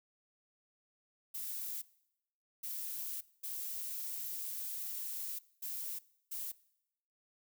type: noise bursts at uneven times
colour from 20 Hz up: violet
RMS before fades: -41 dBFS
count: 5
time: 1.34-1.82 / 2.63-3.21 / 3.43-5.39 / 5.62-5.99 / 6.31-6.52 s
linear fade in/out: 10 ms
effects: noise-tail reverb RT60 0.8 s tail -21 dB re dry